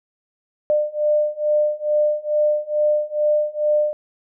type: beating tone pair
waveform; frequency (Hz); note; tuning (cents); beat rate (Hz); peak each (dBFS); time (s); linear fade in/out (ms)
sine; 599 / 601.3; D5 / D5; +34 / +41; 2.3; -20 / -19; 0.7-3.93; 0
effects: none